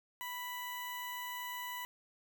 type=tone with notch filter; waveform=10% pulse; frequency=987.8 Hz; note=B5; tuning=in tune; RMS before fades=-42 dBFS; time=0.21-1.85 s; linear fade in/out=0 ms; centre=4800 Hz; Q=0.63; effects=none